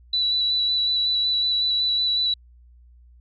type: tone with vibrato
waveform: sine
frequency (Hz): 3951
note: B7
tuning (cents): 0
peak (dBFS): -19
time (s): 0.13-2.34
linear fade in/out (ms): 5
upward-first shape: square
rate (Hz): 5.4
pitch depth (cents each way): 12
effects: added 60 Hz sine -48 dBFS peak until 3.2 s